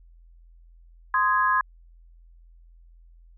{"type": "chord", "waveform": "sine", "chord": "Ab major", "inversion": "first", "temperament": "just", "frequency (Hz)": [1038.3, 1245.9, 1661.2], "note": ["C6", "Eb6", "Ab6"], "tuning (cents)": [-14, 2, 0], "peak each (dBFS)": [-21, -26, -24], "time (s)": [1.14, 1.61], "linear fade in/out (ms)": 2, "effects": ["added 42 Hz sine -49 dBFS peak until 3.37 s"]}